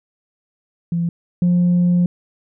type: tone pair in turn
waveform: sine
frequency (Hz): 170 / 176.55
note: F3 / F3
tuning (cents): -46 / +19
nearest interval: minor second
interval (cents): 65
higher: second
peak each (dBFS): -16 / -10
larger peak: second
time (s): 0.92-1.09 / 1.42-2.06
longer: second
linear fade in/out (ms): 2
effects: tanh soft clip ceiling -10 dBFS